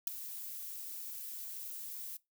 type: noise with ADSR envelope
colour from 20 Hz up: violet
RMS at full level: -27 dBFS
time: 0.07-2.17 s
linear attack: 5 ms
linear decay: 7 ms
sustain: -17 dB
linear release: 6 ms
effects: noise-tail reverb RT60 0.2 s tail -21 dB re dry